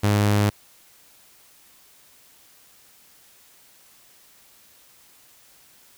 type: tone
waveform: sawtooth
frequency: 103.3 Hz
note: G#2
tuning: 9 cents flat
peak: -13 dBFS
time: 0.03-0.5 s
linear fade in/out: 10 ms
effects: white hiss -54 dBFS RMS until 5.97 s